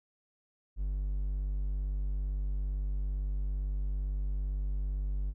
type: tone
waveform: triangle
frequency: 48.87 Hz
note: G1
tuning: 5 cents flat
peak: -28 dBFS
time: 0.76-5.34 s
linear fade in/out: 50 ms
effects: none